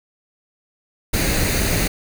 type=noise with comb filter; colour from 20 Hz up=pink; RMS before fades=-19 dBFS; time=1.13-1.88 s; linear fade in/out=10 ms; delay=0.46 ms; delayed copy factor=+0.55; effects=none